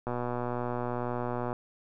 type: click train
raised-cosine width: 1 ms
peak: -19 dBFS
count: 179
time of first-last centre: 0.07-1.529 s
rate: 122 Hz
effects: none